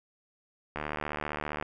click train, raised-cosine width 0.5 ms, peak -18 dBFS, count 66, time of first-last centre 0.76-1.626 s, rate 75.1 Hz, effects none

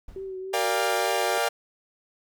brown noise with exponential decay, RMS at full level -43 dBFS, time 0.08-0.59 s, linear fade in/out 2 ms, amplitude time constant 110 ms
sine tone with vibrato, 380 Hz, F#4, 46 cents sharp, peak -32 dBFS, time 0.16-1.38 s, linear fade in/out 2 ms, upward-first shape triangle, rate 3.4 Hz, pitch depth 35 cents each way
sawtooth chord, G minor seventh, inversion first, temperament equal with one note detuned, 466.2 / 587.3 / 698.5 / 802.3 Hz, Bb4 / D5 / F5 / G5, 0 / 0 / 0 / +40 cents, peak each -25 dBFS, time 0.53-1.49 s, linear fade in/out 10 ms
effects none

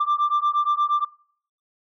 sine beating tone pair, 1178 / 1186.5 Hz, D6 / D6, +5 / +17 cents, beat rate 8.5 Hz, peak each -20 dBFS, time 0-1.05 s, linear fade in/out 10 ms, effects noise-tail reverb RT60 0.6 s tail -25 dB re dry + tanh soft clip ceiling -15 dBFS

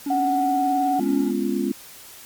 triangle tone with vibrato, 280 Hz, C#4, 18 cents sharp, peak -21 dBFS, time 0.06-1.31 s, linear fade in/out 5 ms, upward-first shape sine, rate 19 Hz, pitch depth 49 cents each way
sine tone, 743 Hz, F#5, 7 cents sharp, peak -19 dBFS, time 0.1-1 s, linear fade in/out 5 ms
sine chord, C# dominant seventh, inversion second, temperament just, 207.9 / 249.5 / 277.2 / 346.5 Hz, G#3 / B3 / C#4 / E#4, +2 / +18 / 0 / -14 cents, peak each -26 dBFS, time 0.99-1.72 s, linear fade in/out 5 ms
effects white hiss -43 dBFS RMS until 2.25 s + MP3 96 kbps

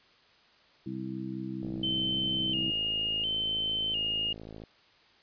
harmonic tone, 64.8 Hz, C2, 16 cents flat, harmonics 2 / 3 / 4 / 5, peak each -41 / -38 / -42 / -38 dBFS, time 0.86-2.71 s, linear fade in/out 5 ms
click train, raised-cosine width 2 ms, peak -31 dBFS, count 164, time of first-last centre 1.63-4.637 s, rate 54.2 Hz
sine tone with vibrato, 2960 Hz, F#7, in tune, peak -28 dBFS, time 1.83-4.33 s, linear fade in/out 5 ms, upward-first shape square, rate 0.71 Hz, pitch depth 68 cents each way
effects white hiss -61 dBFS RMS until 5.22 s + resampled to 11025 Hz

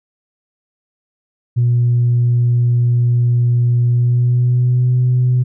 sine tone with pitch glide, 120.7 to 125.25 Hz, B2 to B2, -39 to +25 cents, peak -9 dBFS, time 1.56-5.44 s, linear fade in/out 20 ms, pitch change +64 cents, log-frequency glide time 3.88-4.96 s, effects tanh soft clip ceiling -7 dBFS

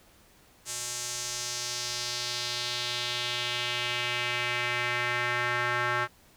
square tone with band-pass filter sweep, 121.6 Hz, B2, 26 cents flat, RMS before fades -31 dBFS, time 0.65-6.08 s, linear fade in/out 50 ms, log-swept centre 7600 to 1500 Hz, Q 2.1, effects pink hiss -59 dBFS RMS until 6.36 s

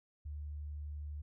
sine tone, 74 Hz, D2, 14 cents sharp, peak -40 dBFS, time 0.25-1.22 s, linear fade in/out 10 ms, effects none

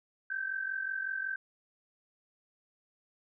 sine tone pair together, 1548 / 1593.4 Hz, G6 / G6, -22 / +28 cents, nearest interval minor second, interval 50 cents, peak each -34 / -38 dBFS, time 0.3-1.36 s, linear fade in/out 5 ms, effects none

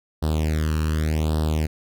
sawtooth tone with flanger, 77.78 Hz, D#2, in tune, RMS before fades -22 dBFS, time 0.22-1.67 s, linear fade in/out 10 ms, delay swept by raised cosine 0.22 to 0.72 ms, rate 0.86 Hz, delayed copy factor +1, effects none

